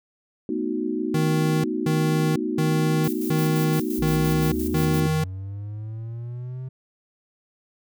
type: chord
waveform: sine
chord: B dominant seventh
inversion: third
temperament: equal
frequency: 220 / 246.9 / 311.1 / 370 Hz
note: A3 / B3 / D#4 / F#4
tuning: 0 / 0 / 0 / 0 cents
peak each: -31 / -29 / -27 / -29 dBFS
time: 0.49-5.07 s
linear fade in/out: 2 ms
type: tone bursts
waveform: square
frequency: 156.4 Hz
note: D#3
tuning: 9 cents sharp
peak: -21 dBFS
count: 6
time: 1.14-5.24 s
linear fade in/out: 5 ms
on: 500 ms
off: 220 ms
type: noise with tremolo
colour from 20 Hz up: violet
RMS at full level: -35 dBFS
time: 3.04-5 s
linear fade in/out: 2 ms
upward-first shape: square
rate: 5.8 Hz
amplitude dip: 60%
type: linear sweep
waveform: triangle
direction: up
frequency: 58.4 to 130.81 Hz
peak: -28 dBFS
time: 3.98-6.69 s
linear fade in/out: 10 ms
effects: none